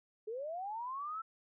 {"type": "linear sweep", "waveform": "sine", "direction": "up", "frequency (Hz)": [414.7, 1343], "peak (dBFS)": -38, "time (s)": [0.27, 1.22], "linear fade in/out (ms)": 10, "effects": []}